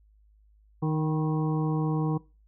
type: harmonic tone with a mistuned harmonic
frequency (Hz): 155.56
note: D#3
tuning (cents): 0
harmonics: 1 / 2 / 3 / 5 / 6 / 7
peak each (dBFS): -25 / -31 / -35 / -39 / -41 / -42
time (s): 0.82-2.18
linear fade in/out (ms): 10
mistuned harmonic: 6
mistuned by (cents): +68
effects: noise-tail reverb RT60 0.3 s tail -21 dB re dry + added 52 Hz sine -57 dBFS peak until 2.47 s